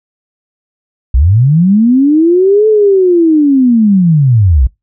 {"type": "linear two-way sweep", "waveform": "sine", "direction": "up then down", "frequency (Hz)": [55, 438.1, 55], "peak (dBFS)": -4, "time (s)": [1.14, 4.67], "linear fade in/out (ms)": 5, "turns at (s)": 2.68, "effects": ["noise-tail reverb RT60 0.2 s tail -24 dB re dry"]}